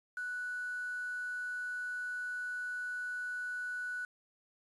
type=tone with quantisation; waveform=sine; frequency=1480 Hz; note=F#6; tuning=in tune; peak=-36 dBFS; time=0.17-4.05 s; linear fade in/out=2 ms; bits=9; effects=resampled to 24000 Hz